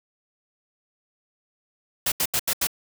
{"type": "noise bursts", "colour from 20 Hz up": "white", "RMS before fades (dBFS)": -23, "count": 5, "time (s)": [2.06, 2.671], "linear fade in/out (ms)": 5, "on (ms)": 59, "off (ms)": 79, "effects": []}